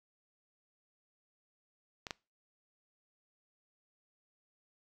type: clicks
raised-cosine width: 0.2 ms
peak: -23 / -19 dBFS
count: 2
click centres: 2.068 / 2.108 s
effects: noise-tail reverb RT60 0.3 s tail -24 dB re dry